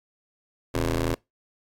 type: ring-modulated tone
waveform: 15% pulse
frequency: 82.6 Hz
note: E2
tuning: 4 cents sharp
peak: -14 dBFS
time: 0.74-1.15 s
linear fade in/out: 10 ms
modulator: 191 Hz
effects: noise-tail reverb RT60 0.2 s tail -25 dB re dry + AAC 48 kbps